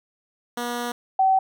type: tone pair in turn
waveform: 10% pulse / sine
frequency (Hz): 240.8 / 764.5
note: B3 / G5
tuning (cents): -44 / -44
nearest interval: octave + minor sixth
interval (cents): 2000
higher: second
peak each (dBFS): -18 / -15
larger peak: second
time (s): 0.57-0.92 / 1.19-1.39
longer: first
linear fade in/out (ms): 5
effects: none